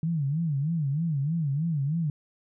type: tone with vibrato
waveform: sine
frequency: 152 Hz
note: D#3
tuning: 40 cents flat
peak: -24 dBFS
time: 0.03-2.1 s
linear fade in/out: 2 ms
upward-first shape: sine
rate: 3.2 Hz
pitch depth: 190 cents each way
effects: none